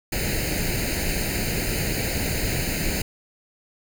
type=noise with comb filter; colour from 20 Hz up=pink; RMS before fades=-25 dBFS; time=0.12-3.02 s; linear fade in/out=5 ms; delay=0.44 ms; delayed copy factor=+0.85; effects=none